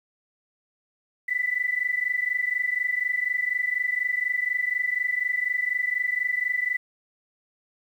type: tone pair together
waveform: sine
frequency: 1975.5 / 1999.6 Hz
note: B6 / B6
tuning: 0 / +21 cents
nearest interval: unison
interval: 21 cents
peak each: -26 dBFS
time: 1.28-6.77 s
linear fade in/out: 10 ms
effects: 9-bit